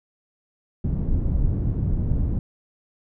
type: low-pass noise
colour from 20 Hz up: pink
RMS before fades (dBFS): -22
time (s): 0.84-2.39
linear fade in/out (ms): 5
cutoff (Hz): 170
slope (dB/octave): 12
effects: none